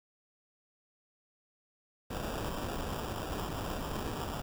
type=noise with sample-and-hold; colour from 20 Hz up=pink; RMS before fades=-37 dBFS; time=2.1-4.42 s; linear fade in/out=10 ms; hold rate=2100 Hz; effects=none